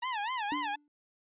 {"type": "tone with vibrato", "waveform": "sawtooth", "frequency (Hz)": 920, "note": "A#5", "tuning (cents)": -23, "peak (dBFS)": -28, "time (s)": [0.02, 0.76], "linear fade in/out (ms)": 10, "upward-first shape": "sine", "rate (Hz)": 4, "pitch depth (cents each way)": 220}
{"type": "tone with exponential decay", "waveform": "triangle", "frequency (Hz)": 293.7, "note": "D4", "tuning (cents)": 0, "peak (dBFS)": -29, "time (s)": [0.52, 0.88], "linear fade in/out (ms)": 1, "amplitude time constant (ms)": 77}
{"effects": ["resampled to 8000 Hz"]}